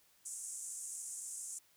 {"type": "band-pass noise", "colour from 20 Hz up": "white", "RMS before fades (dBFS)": -45, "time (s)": [0.25, 1.59], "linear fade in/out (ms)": 10, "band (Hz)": [6700, 9500], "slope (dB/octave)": 48, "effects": ["white hiss -69 dBFS RMS until 1.76 s"]}